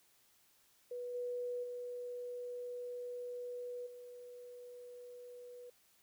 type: tone with level steps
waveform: sine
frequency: 490 Hz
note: B4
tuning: 14 cents flat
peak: -40 / -37 / -41 / -49 dBFS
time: 0.91-5.7 s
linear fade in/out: 5 ms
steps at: 1.14 / 1.63 / 3.86 s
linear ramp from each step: 10 ms
effects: white hiss -70 dBFS RMS until 6.02 s